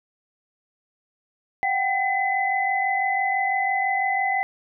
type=tone cluster; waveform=sine; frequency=734 / 780 / 2021 Hz; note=F#5 / G5 / B6; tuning=-14 / -9 / +39 cents; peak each=-29 / -23 / -24 dBFS; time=1.63-4.43 s; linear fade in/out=0 ms; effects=none